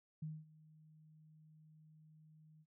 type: tone with ADSR envelope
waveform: sine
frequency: 155.56 Hz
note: D#3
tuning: in tune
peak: -40 dBFS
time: 0.22-2.66 s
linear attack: 7 ms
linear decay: 220 ms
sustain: -21 dB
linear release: 53 ms
effects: none